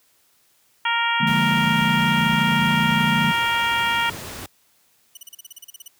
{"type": "harmonic tone", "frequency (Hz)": 466.2, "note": "A#4", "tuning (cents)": 0, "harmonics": [2, 3, 4, 5, 6, 7], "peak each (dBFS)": [-23, -25, -26, -27, -28, -28], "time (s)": [0.85, 4.1], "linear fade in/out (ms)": 5}
{"type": "chord", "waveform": "sine", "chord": "Bb dominant seventh", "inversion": "first", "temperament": "equal with one note detuned", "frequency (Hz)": [146.83, 174.01, 207.7, 233.1], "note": ["D3", "F3", "Ab3", "Bb3"], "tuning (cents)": [0, -6, 0, 0], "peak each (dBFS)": -25, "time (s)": [1.2, 3.32], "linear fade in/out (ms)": 10}
{"type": "noise", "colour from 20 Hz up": "pink", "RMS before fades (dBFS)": -34, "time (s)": [1.27, 4.46], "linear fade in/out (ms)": 2}
{"type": "tone bursts", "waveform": "10% pulse", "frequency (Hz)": 2960, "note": "F#7", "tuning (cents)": 0, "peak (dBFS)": -28, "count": 13, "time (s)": [5.15, 5.881], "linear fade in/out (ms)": 5, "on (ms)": 23, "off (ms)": 36}
{"effects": ["white hiss -61 dBFS RMS until 5.99 s", "high-pass 60 Hz 12 dB/octave"]}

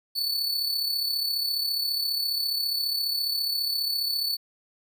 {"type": "tone with amplitude modulation", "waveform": "45% pulse", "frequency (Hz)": 4463, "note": "C#8", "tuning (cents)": 11, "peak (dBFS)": -22, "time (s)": [0.15, 4.37], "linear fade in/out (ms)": 20, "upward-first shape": "sine", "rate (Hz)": 34.7, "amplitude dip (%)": 50, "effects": []}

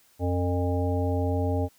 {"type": "harmonic tone with a mistuned harmonic", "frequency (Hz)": 89.8, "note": "F2", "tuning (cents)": 49, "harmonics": [1, 3, 5, 7, 9], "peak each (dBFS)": [-25, -30, -32, -33, -35], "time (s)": [0.19, 1.69], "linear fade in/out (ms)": 50, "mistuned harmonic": 7, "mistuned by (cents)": -59, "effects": ["white hiss -61 dBFS RMS until 1.78 s"]}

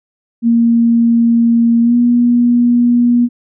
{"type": "tone with pitch glide", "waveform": "sine", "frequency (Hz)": [232.8, 240.7], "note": ["A#3", "B3"], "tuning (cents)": [-2, -44], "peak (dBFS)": -7, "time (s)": [0.42, 3.29], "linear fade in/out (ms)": 50, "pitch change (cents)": 58, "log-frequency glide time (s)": [1.82, 1.95], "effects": []}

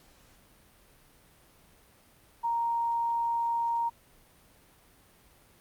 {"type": "tone", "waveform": "sine", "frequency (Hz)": 932.3, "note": "A#5", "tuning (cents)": 0, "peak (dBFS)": -26, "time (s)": [2.43, 3.9], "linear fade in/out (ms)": 20, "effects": ["pink hiss -60 dBFS RMS until 5.6 s", "Opus 48 kbps"]}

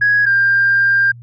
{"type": "tone pair in turn", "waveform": "sine", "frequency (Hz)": [1661.2, 1595.4], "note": ["G#6", "G6"], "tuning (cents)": [0, 30], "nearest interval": "minor second", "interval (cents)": 70, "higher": "first", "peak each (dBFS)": -9, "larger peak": "neither", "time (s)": [[0.01, 0.26], [0.26, 1.12]], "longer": "second", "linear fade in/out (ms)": 10, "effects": ["tanh soft clip ceiling -5 dBFS", "added 119 Hz sine -34 dBFS peak until 1.22 s"]}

